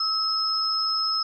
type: tone pair together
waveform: sine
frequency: 1293 / 5172 Hz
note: E6 / E8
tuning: -34 / -34 cents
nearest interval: 2 octaves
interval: 2400 cents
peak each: -28 / -23 dBFS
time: 0-1.23 s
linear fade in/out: 5 ms
effects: none